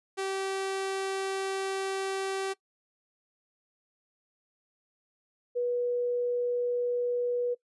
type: tone pair in turn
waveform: sawtooth / sine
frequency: 386.4 / 486.8 Hz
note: G4 / B4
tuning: -25 / -25 cents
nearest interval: major third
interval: 400 cents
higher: second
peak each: -26 dBFS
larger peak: neither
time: 0.17-2.54 / 5.55-7.55 s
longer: first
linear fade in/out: 20 ms
effects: noise-tail reverb RT60 0.1 s tail -21 dB re dry + resampled to 24000 Hz